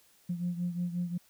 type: beating tone pair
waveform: sine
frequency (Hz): 174.61 / 180.21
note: F3 / F#3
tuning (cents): 0 / -45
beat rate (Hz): 5.6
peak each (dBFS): -31 / -36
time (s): 0.29-1.18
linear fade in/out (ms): 10
effects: tanh soft clip ceiling -24 dBFS + white hiss -64 dBFS RMS until 1.29 s